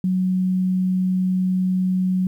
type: tone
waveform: sine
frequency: 185.1 Hz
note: F#3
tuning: 1 cent sharp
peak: -17 dBFS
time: 0.04-2.27 s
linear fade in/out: 2 ms
effects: 9-bit